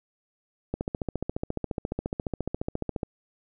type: click train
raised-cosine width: 2 ms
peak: -15 dBFS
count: 34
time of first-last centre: 0.74-3.032 s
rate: 14.4 Hz
effects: none